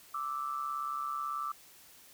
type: tone pair together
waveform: sine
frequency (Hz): 1174.7 / 1312.9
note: D6 / E6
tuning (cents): 0 / -7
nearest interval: major second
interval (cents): 193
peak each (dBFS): -35 / -38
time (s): 0.14-1.52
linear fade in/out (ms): 5
effects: white hiss -57 dBFS RMS until 2.13 s